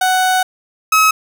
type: tone pair in turn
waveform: 30% pulse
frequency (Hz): 744 / 1281.6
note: F#5 / E6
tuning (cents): +9 / -49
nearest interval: major sixth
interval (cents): 942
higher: second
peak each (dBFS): -9 / -6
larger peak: second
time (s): 0.01-0.43 / 0.92-1.11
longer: first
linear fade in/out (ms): 5
effects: none